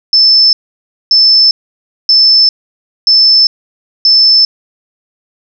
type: tone bursts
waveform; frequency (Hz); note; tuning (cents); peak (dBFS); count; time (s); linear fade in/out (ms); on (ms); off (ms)
sine; 5274; E8; 0; -3; 5; 0.13-4.45; 2; 400; 580
effects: none